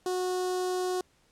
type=tone with notch filter; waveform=sawtooth; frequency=366 Hz; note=F#4; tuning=19 cents flat; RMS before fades=-30 dBFS; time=0.06-1.01 s; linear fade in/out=2 ms; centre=2200 Hz; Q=0.69; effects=pink hiss -66 dBFS RMS until 1.31 s + low-pass 10000 Hz 12 dB/octave